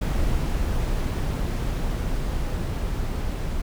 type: noise with level ramp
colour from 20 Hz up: brown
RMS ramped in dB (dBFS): -23 to -27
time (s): 0.01-3.62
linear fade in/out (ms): 10
effects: none